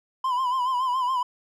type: tone with vibrato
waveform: triangle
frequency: 1015 Hz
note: B5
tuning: 47 cents sharp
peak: -20 dBFS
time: 0.24-1.23 s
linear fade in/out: 5 ms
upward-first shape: sine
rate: 7.1 Hz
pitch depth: 74 cents each way
effects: none